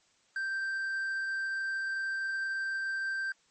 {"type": "tone", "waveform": "triangle", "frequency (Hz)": 1568, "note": "G6", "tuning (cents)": 0, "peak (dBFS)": -29, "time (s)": [0.36, 3.32], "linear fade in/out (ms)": 2, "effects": ["white hiss -68 dBFS RMS until 3.5 s", "MP3 32 kbps"]}